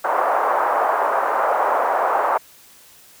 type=band-pass noise; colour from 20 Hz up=pink; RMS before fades=-19 dBFS; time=0.04-2.38 s; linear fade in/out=10 ms; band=620 to 1200 Hz; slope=24 dB/octave; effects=white hiss -48 dBFS RMS until 3.2 s